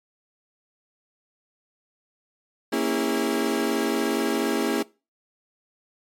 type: chord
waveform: 35% pulse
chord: A# half-diminished seventh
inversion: none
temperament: equal with one note detuned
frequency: 233.1 / 277.2 / 329.6 / 406.8 Hz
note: A#3 / C#4 / E4 / G#4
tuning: 0 / 0 / 0 / -36 cents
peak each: -26 dBFS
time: 2.72-4.83 s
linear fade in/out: 10 ms
effects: noise-tail reverb RT60 0.3 s tail -22 dB re dry + MP3 64 kbps